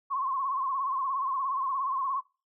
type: tone with vibrato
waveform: sine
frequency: 1074 Hz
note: C6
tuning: 45 cents sharp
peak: -27 dBFS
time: 0.1-2.21 s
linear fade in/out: 20 ms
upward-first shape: sine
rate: 17 Hz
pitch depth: 83 cents each way
effects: noise-tail reverb RT60 0.3 s tail -22 dB re dry